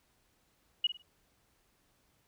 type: tone with echo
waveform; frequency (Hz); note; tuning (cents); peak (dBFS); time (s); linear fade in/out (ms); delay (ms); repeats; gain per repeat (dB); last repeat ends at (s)
sine; 2901; F#7; -35; -24; 0.84-0.87; 5; 51; 3; -11; 1.023
effects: pink hiss -72 dBFS RMS until 2.27 s